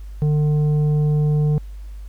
sine tone with tanh clipping, 150 Hz, D3, 37 cents sharp, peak -16 dBFS, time 0.22-1.58 s, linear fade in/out 0 ms, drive 7 dB, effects added 50 Hz sine -31 dBFS peak until 2.08 s + pink hiss -56 dBFS RMS until 2.08 s

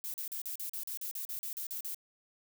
violet noise bursts, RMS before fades -39 dBFS, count 14, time 0.04-1.946 s, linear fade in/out 0 ms, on 99 ms, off 40 ms, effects none

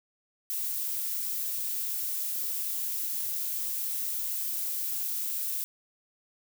violet noise, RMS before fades -32 dBFS, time 0.5-5.64 s, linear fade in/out 0 ms, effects none

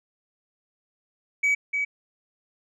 sine tone with echo, 2275 Hz, C#7, 44 cents sharp, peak -16 dBFS, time 1.43-1.55 s, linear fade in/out 10 ms, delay 300 ms, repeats 1, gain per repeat -6 dB, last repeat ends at 1.85 s, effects tanh soft clip ceiling -18 dBFS

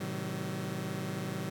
sawtooth chord, A diminished seventh, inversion none, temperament just, 110 / 132 / 158.4 / 190.08 Hz, A2 / C3 / Eb3 / Gb3, 0 / +16 / +31 / +47 cents, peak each -38 / -37 / -36 / -34 dBFS, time 0-1.5 s, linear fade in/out 10 ms, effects none

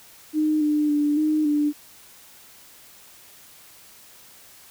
sine tone with pitch steps, 307.2 / 299.5 / 294.1 / 307.3 / 295.4 Hz, D#4 / D4 / D4 / D#4 / D4, -22 / +34 / +3 / -21 / +10 cents, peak -18 dBFS, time 0.33-1.73 s, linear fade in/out 50 ms, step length 280 ms, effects white hiss -49 dBFS RMS until 4.7 s

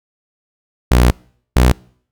sawtooth tone pair in turn, 60.8 / 62.08 Hz, B1 / B1, -26 / +10 cents, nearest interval unison, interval 36 cents, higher second, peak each -4 dBFS, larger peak neither, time 0.91-1.11 / 1.56-1.72 s, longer first, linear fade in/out 5 ms, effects noise-tail reverb RT60 0.6 s tail -26 dB re dry

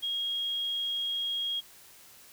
sine tone, 3273 Hz, G#7, 26 cents flat, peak -29 dBFS, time 0.02-1.61 s, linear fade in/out 20 ms, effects white hiss -54 dBFS RMS until 2.32 s

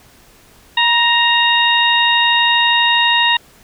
harmonic tone with a mistuned harmonic, 932.3 Hz, A#5, in tune, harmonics 1 / 2 / 3 / 4, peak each -16 / -16 / -16 / -16 dBFS, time 0.77-3.37 s, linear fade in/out 5 ms, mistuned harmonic 1, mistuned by +33 cents, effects pink hiss -47 dBFS RMS until 3.63 s

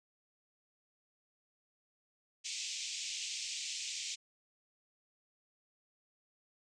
white band-pass noise, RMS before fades -41 dBFS, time 2.44-4.16 s, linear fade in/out 20 ms, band 2300 to 7500 Hz, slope 48 dB/octave, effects resampled to 22050 Hz

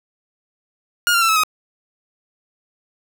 sawtooth tone with pitch steps, 1426 / 1382.2 / 1339.8 / 1298.6 / 1258.7 Hz, F6 / F6 / E6 / E6 / D#6, +36 / -18 / +28 / -26 / +20 cents, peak -10 dBFS, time 1.07-1.435 s, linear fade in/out 0 ms, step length 73 ms, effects none

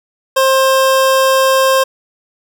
25% pulse tone, 530 Hz, C5, 22 cents sharp, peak -5 dBFS, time 0.36-1.84 s, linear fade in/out 10 ms, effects none

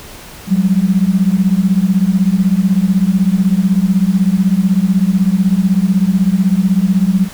sine beating tone pair, 181.7 / 197.7 Hz, F#3 / G3, -31 / +15 cents, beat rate 16 Hz, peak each -12 dBFS, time 0.47-7.29 s, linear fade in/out 50 ms, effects pink hiss -34 dBFS RMS until 7.33 s

